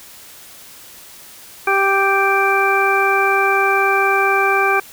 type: harmonic tone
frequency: 392 Hz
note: G4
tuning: in tune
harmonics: 1 / 2 / 3 / 4 / 6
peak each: -19 / -19 / -19 / -19 / -19 dBFS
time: 1.67-4.8 s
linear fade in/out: 5 ms
effects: white hiss -40 dBFS RMS until 4.92 s